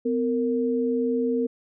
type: tone pair together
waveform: sine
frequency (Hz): 252.8 / 461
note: B3 / A#4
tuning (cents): +41 / -19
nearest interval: minor seventh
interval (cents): 1040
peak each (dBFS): -24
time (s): 0.05-1.47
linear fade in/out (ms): 10
effects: none